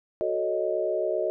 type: chord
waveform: sine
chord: D# half-diminished seventh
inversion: first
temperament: equal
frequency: 370 / 440 / 554.4 / 622.3 Hz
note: F#4 / A4 / C#5 / D#5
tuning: 0 / 0 / 0 / 0 cents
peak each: -30 / -31 / -32 / -27 dBFS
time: 0.21-1.3 s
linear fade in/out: 0 ms
effects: none